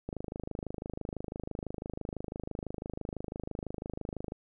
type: click train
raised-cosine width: 2 ms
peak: -23 dBFS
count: 111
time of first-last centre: 0.09-4.321 s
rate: 26 Hz
effects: none